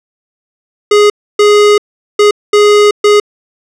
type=tone bursts at uneven times; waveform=square; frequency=415.3 Hz; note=G#4; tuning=in tune; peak=-4 dBFS; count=5; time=0.91-1.1 / 1.39-1.78 / 2.19-2.31 / 2.53-2.91 / 3.04-3.2 s; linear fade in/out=5 ms; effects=low-pass 7000 Hz 12 dB/octave